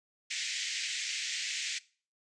pink band-pass noise, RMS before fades -36 dBFS, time 0.3-1.79 s, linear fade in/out 10 ms, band 1900 to 7600 Hz, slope 48 dB/octave, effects noise-tail reverb RT60 0.4 s tail -20 dB re dry + resampled to 22050 Hz

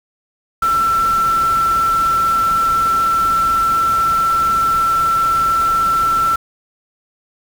sine tone in noise, 1342 Hz, E6, 31 cents sharp, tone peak -12 dBFS, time 0.62-6.36 s, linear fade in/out 5 ms, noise pink, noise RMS -29 dBFS, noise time 0.62-6.36 s, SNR +14 dB, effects none

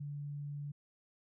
sine tone, 144.6 Hz, D3, 27 cents flat, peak -39 dBFS, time 0-0.72 s, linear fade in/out 10 ms, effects none

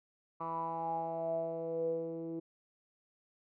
10% pulse tone with low-pass filter sweep, 164.81 Hz, E3, in tune, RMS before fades -37 dBFS, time 0.4-2.4 s, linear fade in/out 10 ms, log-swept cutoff 1100 to 370 Hz, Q 9.3, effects none

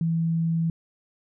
sine tone, 164.81 Hz, E3, in tune, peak -21 dBFS, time 0.01-0.7 s, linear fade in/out 2 ms, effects none

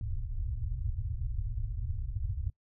pink low-pass noise, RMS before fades -34 dBFS, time 0.01-2.5 s, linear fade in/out 2 ms, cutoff 120 Hz, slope 96 dB/octave, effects noise-tail reverb RT60 0.1 s tail -21 dB re dry

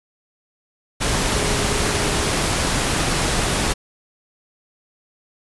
sine tone in noise, 415.3 Hz, G#4, in tune, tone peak -29 dBFS, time 1.34-2.27 s, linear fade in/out 20 ms, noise pink, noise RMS -20 dBFS, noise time 1-3.74 s, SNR -12 dB, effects resampled to 24000 Hz

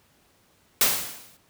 white noise with exponential decay, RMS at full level -17 dBFS, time 0.81-1.37 s, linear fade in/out 2 ms, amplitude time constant 120 ms, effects pink hiss -62 dBFS RMS until 1.49 s + high-pass 60 Hz 12 dB/octave

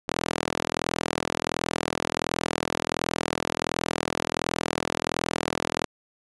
sawtooth tone with high-pass filter, 41.39 Hz, E1, 8 cents sharp, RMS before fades -29 dBFS, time 0.08-5.86 s, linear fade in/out 0 ms, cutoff 300 Hz, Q 0.6, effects resampled to 22050 Hz

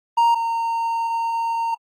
triangle tone pair in turn, 932.3 / 919.5 Hz, A#5 / A#5, 0 / -24 cents, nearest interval unison, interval 24 cents, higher first, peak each -11 / -18 dBFS, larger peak first, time 0.17-0.35 / 0.35-1.75 s, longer second, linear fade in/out 10 ms, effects AAC 48 kbps

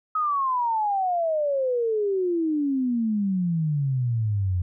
sine exponential sweep, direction down, 1278 to 87.31 Hz, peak -21 dBFS, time 0.15-4.62 s, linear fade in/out 5 ms, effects none

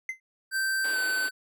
triangle tone with exponential decay, 2065 Hz, C7, 23 cents flat, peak -24 dBFS, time 0.09-0.2 s, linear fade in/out 2 ms, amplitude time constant 22 ms
square tone with pitch glide, 1558 to 1524.2 Hz, G6 to G6, -11 to -49 cents, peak -26 dBFS, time 0.51-1.31 s, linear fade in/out 50 ms, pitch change -38 cents, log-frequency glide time 0.92-0.97 s
pink band-pass noise, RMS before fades -42 dBFS, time 0.84-1.29 s, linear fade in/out 5 ms, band 290 to 4600 Hz, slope 48 dB/octave
effects none

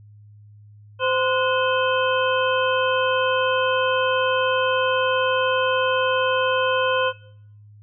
harmonic tone with a mistuned harmonic, 517 Hz, C5, 21 cents flat, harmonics 1 / 2 / 3 / 5 / 6, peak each -21 / -24 / -26 / -28 / -29 dBFS, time 0.99-7.13 s, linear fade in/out 50 ms, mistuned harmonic 3, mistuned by -100 cents, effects noise-tail reverb RT60 0.7 s tail -20 dB re dry + added 104 Hz sine -44 dBFS peak until 7.82 s

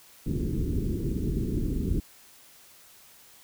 pink low-pass noise, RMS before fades -28 dBFS, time 0.26-2 s, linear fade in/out 5 ms, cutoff 390 Hz, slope 48 dB/octave, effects white hiss -54 dBFS RMS until 3.43 s

